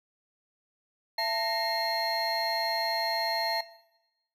triangle tone cluster, 672 / 893 / 1857 / 2133 / 4232 Hz, E5 / A5 / A#6 / C7 / C8, +33 / +25 / -7 / +33 / +19 cents, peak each -32 / -30 / -34 / -37 / -28 dBFS, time 1.18-3.61 s, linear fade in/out 5 ms, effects noise-tail reverb RT60 0.9 s tail -17 dB re dry + tanh soft clip ceiling -16 dBFS

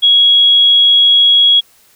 sine tone, 3322 Hz, G#7, in tune, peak -5 dBFS, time 0.02-1.61 s, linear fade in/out 20 ms, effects white hiss -49 dBFS RMS until 1.95 s

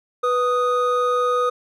triangle tone pair together, 493.4 / 1244.5 Hz, B4 / D#6, -2 / 0 cents, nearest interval octave + major third, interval 1602 cents, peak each -18 dBFS, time 0.23-1.5 s, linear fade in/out 10 ms, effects none

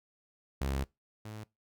sawtooth tone pair in turn, 67.8 / 107.63 Hz, C#2 / A2, -38 / -38 cents, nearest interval minor sixth, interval 800 cents, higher second, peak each -27 / -38 dBFS, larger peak first, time 0.61-0.84 / 1.25-1.44 s, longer first, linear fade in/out 5 ms, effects noise-tail reverb RT60 0.2 s tail -22 dB re dry

